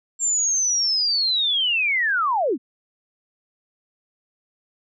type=linear sweep; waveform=sine; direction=down; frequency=7430 to 207.7 Hz; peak=-18 dBFS; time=0.19-2.58 s; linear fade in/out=50 ms; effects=none